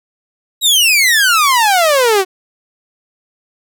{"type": "exponential sweep", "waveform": "sawtooth", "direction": "down", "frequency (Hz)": [3908, 363.3], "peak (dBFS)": -5, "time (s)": [0.61, 2.25], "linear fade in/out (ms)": 50, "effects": []}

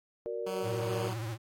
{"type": "chord", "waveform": "sine", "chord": "Gb augmented", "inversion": "none", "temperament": "equal", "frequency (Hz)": [370, 466.2, 587.3], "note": ["Gb4", "Bb4", "D5"], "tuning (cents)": [0, 0, 0], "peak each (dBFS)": [-40, -35, -40], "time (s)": [0.26, 1.08], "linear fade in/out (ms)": 0}
{"type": "tone with tremolo", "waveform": "10% pulse", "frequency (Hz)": 188.1, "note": "F#3", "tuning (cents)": 29, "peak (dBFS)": -28, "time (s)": [0.46, 1.14], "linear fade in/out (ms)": 10, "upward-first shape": "sine", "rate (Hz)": 2.3, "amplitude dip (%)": 35}
{"type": "tone with vibrato", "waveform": "square", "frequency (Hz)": 112.9, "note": "A2", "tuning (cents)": 45, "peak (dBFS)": -35, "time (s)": [0.62, 1.38], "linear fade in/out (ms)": 50, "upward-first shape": "triangle", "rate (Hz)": 15, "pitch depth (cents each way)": 120}
{"effects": ["AAC 48 kbps"]}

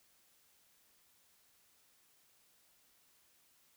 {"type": "silence", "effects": ["white hiss -70 dBFS RMS until 3.76 s"]}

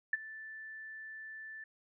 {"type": "tone with ADSR envelope", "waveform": "sine", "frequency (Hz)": 1760, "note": "A6", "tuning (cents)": 0, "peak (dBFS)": -25, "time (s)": [0.13, 1.64], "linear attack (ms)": 4, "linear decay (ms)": 25, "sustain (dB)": -19, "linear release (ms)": 4, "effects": []}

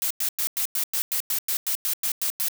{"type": "noise bursts", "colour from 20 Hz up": "blue", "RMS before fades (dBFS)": -25, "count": 14, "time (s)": [0.02, 2.484], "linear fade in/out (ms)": 0, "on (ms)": 85, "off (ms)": 98, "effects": []}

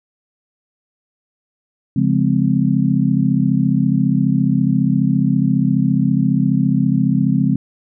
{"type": "chord", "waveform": "sine", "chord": "Db major seventh", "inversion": "none", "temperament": "just", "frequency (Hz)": [138.59, 173.24, 207.9, 259.9], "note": ["Db3", "F3", "Ab3", "C4"], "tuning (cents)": [0, -14, 2, -11], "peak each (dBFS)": -18, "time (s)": [1.96, 7.56], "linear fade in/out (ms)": 5, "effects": []}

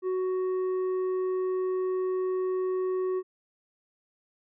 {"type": "tone with tanh clipping", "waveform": "triangle", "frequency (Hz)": 371.5, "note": "F#4", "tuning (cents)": 7, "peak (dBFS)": -27, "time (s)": [0.02, 3.23], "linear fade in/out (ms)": 50, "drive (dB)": 10, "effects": []}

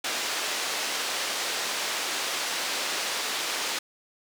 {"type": "band-pass noise", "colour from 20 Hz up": "white", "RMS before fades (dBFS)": -30, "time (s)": [0.04, 3.79], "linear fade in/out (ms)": 5, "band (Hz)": [360, 5400], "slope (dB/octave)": 12, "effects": []}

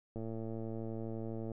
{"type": "click train", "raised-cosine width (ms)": 2, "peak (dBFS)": -29, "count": 153, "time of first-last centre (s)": [0.16, 1.517], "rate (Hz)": 112, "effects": []}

